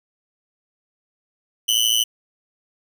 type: tone with amplitude modulation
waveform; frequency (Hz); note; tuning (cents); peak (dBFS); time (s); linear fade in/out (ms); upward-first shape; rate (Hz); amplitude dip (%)
sawtooth; 3007; F#7; +27; -9; 1.68-2.04; 10; sine; 113; 95
effects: none